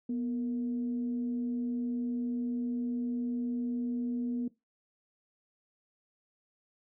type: tone with frequency modulation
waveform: sine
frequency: 243.7 Hz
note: B3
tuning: 23 cents flat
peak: -30 dBFS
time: 0.09-4.48 s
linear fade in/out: 5 ms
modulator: 216 Hz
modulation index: 0.32
effects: noise-tail reverb RT60 0.2 s tail -18 dB re dry + high-pass 100 Hz 12 dB/octave